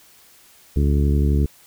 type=harmonic tone; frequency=71.6 Hz; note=D2; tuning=43 cents flat; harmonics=1 / 2 / 3 / 4 / 5 / 6; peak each=-16 / -22 / -26 / -28 / -30 / -32 dBFS; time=0.76-1.46 s; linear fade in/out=5 ms; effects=white hiss -51 dBFS RMS until 1.66 s